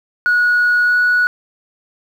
sine tone with pitch glide, 1458 to 1467.3 Hz, F#6 to F#6, -26 to -15 cents, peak -9 dBFS, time 0.26-1.27 s, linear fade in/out 0 ms, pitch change +11 cents, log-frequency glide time 0.84-0.96 s, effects tanh soft clip ceiling -8 dBFS + 7-bit

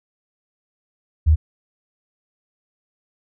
sine tone, 77.78 Hz, D#2, in tune, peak -10 dBFS, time 1.26-1.36 s, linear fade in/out 20 ms, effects none

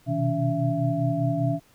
sine tone cluster, 124.9 / 129.9 / 160.2 / 284.2 / 670 Hz, B2 / C3 / E3 / C#4 / E5, +20 / -12 / -49 / +43 / +28 cents, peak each -28 dBFS, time 0.06-1.6 s, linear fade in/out 50 ms, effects pink hiss -59 dBFS RMS until 1.74 s

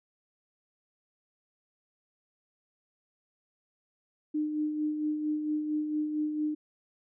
sine tone with tremolo, 303.4 Hz, D#4, 44 cents flat, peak -26 dBFS, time 4.34-6.55 s, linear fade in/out 10 ms, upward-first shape sine, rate 4.4 Hz, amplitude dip 45%, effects none

